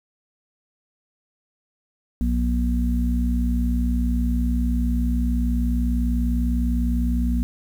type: harmonic tone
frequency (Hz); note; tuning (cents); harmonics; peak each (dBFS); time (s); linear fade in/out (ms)
59.9; A#1; +48; 1 / 3 / 4; -20 / -29 / -24; 2.21-7.43; 0
effects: 8-bit